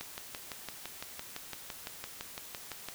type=click train; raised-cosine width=0.2 ms; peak=-21 dBFS; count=18; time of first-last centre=0.01-2.886 s; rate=5.91 Hz; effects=white hiss -48 dBFS RMS until 2.94 s